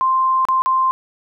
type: tone with dropouts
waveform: sine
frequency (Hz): 1046.5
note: C6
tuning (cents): 0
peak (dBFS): -13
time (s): 0.01-0.91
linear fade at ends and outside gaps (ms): 0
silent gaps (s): 0.452-0.486 / 0.62-0.66
effects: none